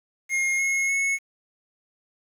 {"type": "tone with pitch steps", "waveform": "square", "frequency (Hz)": [2141, 2167, 2194], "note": ["C7", "C#7", "C#7"], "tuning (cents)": [39, -40, -18], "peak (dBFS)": -22, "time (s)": [0.29, 1.19], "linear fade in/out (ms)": 50, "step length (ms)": 300, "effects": ["low-pass 10000 Hz 12 dB/octave", "8-bit"]}